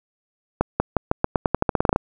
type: accelerating click train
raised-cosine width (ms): 1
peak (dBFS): -3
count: 16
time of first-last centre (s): 0.61-1.961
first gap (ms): 190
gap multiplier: 0.88
effects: none